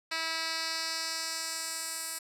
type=tone with band-pass filter sweep; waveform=10% pulse; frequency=324.8 Hz; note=E4; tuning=26 cents flat; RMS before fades=-35 dBFS; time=0.11-2.19 s; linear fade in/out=10 ms; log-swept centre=3500 to 9600 Hz; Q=1.5; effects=none